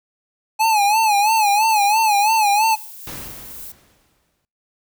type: tone with vibrato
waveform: square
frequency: 850 Hz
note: G#5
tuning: 40 cents sharp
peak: -14 dBFS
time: 0.59-2.76 s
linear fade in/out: 20 ms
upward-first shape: sine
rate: 3 Hz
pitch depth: 100 cents each way
type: noise with tremolo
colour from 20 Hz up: violet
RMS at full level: -34 dBFS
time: 1.25-3.72 s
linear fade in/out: 5 ms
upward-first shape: triangle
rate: 2.2 Hz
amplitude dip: 40%
type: noise with exponential decay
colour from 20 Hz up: pink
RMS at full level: -32 dBFS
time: 3.07-4.45 s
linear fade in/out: 0 ms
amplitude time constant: 300 ms
effects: noise-tail reverb RT60 0.4 s tail -23 dB re dry